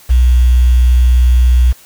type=tone with quantisation; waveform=sine; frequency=61.6 Hz; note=B1; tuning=4 cents flat; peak=-5 dBFS; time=0.09-1.73 s; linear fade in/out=20 ms; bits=5; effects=white hiss -42 dBFS RMS until 1.85 s